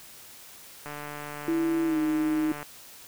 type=click train; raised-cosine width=0.5 ms; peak=-23 dBFS; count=261; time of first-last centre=0.86-2.629 s; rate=147 Hz
type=tone with pitch glide; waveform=sine; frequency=329.6 to 311.1 Hz; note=E4 to D#4; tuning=0 to 0 cents; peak=-23 dBFS; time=1.48-2.52 s; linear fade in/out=2 ms; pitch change=-100 cents; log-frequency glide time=1.85-1.98 s
effects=white hiss -48 dBFS RMS until 3.07 s